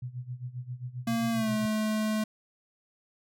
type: tone with tremolo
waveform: sine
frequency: 124.6 Hz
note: B2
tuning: 16 cents sharp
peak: -32 dBFS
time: 0.02-1.66 s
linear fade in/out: 5 ms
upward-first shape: sine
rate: 7.5 Hz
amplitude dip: 85%
type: tone with pitch glide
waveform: square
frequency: 230 to 215.8 Hz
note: A#3 to A3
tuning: -23 to -33 cents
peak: -27 dBFS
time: 1.07-2.24 s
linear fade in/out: 5 ms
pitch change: -110 cents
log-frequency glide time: 1.31-1.51 s
effects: none